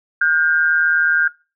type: tone pair together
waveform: sine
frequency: 1434 / 1593.1 Hz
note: F6 / G6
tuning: +45 / +28 cents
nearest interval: major second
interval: 183 cents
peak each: -15 dBFS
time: 0.21-1.28 s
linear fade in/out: 5 ms
effects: noise-tail reverb RT60 0.3 s tail -22 dB re dry